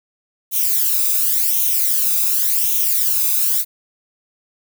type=noise with flanger; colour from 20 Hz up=violet; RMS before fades=-17 dBFS; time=0.51-3.65 s; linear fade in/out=50 ms; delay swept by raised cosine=0.31 to 0.82 ms; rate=0.9 Hz; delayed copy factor=+0.7; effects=none